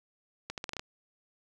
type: accelerating click train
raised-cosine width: 0.2 ms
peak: -19 dBFS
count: 7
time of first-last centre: 0.5-0.795 s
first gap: 78 ms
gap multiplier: 0.81
effects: none